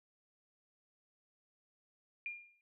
sine tone with exponential decay, 2407 Hz, D7, 42 cents sharp, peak -36 dBFS, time 2.26-2.61 s, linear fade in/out 1 ms, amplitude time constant 76 ms, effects noise-tail reverb RT60 0.2 s tail -26 dB re dry

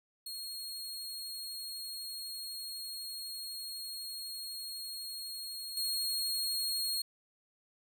sawtooth tone with level steps, 4278 Hz, C8, 38 cents sharp, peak -37 / -29 dBFS, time 0.26-7.02 s, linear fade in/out 5 ms, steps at 5.77 s, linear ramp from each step 2 ms, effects none

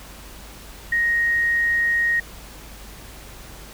sine tone, 1872 Hz, A#6, 7 cents sharp, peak -17 dBFS, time 0.92-2.2 s, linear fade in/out 5 ms, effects added 50 Hz sine -42 dBFS peak until 3.73 s + pink hiss -42 dBFS RMS until 3.73 s

